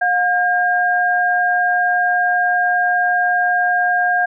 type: tone pair together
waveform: sine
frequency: 717 / 1611.8 Hz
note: F5 / G6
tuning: +45 / +48 cents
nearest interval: octave + major second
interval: 1403 cents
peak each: -16 dBFS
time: 0.01-4.26 s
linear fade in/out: 10 ms
effects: none